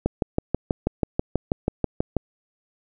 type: click train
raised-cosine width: 2 ms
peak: -7 dBFS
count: 14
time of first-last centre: 0.06-2.167 s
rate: 6.17 Hz
effects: none